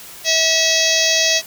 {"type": "harmonic tone with a mistuned harmonic", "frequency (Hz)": 647, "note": "E5", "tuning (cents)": -32, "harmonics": [1, 3, 4, 5, 6, 7, 8, 9, 10], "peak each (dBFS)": [-22, -22, -22, -22, -22, -22, -22, -22, -22], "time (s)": [0.24, 1.42], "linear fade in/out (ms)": 50, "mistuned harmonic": 5, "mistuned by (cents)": 36, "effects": ["white hiss -37 dBFS RMS until 1.46 s"]}